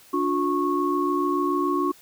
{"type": "tone cluster", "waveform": "sine", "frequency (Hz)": [291.7, 358.6, 1099], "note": ["D4", "F4", "C#6"], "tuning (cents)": [-12, 46, -15], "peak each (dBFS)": -25, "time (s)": [0.13, 1.92], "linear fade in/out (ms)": 10, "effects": ["white hiss -52 dBFS RMS until 2.01 s"]}